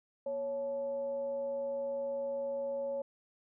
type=tone with frequency modulation; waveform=sine; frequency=554.4 Hz; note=C#5; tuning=in tune; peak=-33 dBFS; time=0.26-3.02 s; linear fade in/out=5 ms; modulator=315 Hz; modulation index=0.28; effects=none